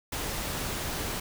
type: noise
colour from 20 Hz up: pink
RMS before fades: -33 dBFS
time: 0.12-1.2 s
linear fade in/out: 5 ms
effects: none